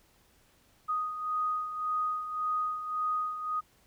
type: beating tone pair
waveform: sine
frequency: 1244.5 / 1246.3 Hz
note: D#6 / D#6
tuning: 0 / +2 cents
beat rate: 1.8 Hz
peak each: -30 / -37 dBFS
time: 0.88-3.61 s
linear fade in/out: 20 ms
effects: pink hiss -65 dBFS RMS until 3.86 s